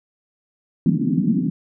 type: band-pass noise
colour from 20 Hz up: pink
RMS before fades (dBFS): -19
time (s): 0.86-1.5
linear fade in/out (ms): 2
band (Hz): 160 to 280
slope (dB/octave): 48
effects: none